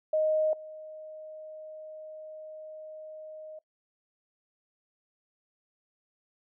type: tone with level steps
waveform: sine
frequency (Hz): 622.3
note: D#5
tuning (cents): 0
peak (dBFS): -23 / -41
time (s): 0.13-3.59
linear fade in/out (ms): 5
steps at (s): 0.53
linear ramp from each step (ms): 2
effects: noise-tail reverb RT60 0.1 s tail -20 dB re dry